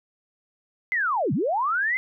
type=linear two-way sweep; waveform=sine; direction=down then up; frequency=2093 to 118.3 to 2093 Hz; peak=-21 dBFS; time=0.92-1.97 s; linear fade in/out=0 ms; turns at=1.33 s; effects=none